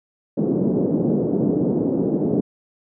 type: band-pass noise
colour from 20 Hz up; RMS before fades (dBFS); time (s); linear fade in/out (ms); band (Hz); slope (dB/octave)
pink; -20; 0.37-2.41; 10; 170 to 450; 24
effects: none